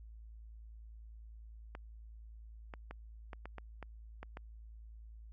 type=clicks; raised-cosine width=0.5 ms; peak=-30 dBFS; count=9; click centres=1.751 / 2.738 / 2.91 / 3.332 / 3.456 / 3.583 / 3.827 / 4.23 / 4.371 s; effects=added 55 Hz sine -49 dBFS peak until 5.32 s + MP3 48 kbps